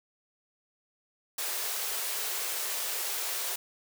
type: high-pass noise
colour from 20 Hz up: white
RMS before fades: -33 dBFS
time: 1.38-3.56 s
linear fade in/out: 5 ms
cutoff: 360 Hz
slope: 96 dB/octave
effects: none